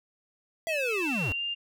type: linear sweep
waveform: square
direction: down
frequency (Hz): 670 to 77.78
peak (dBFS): -30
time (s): 0.67-1.32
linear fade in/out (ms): 0
type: tone with pitch glide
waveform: sine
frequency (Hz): 2599 to 2802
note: E7 to F7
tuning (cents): -25 to +5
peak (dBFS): -29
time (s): 0.68-1.55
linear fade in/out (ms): 20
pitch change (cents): +130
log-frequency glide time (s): 0.92-1.42
effects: none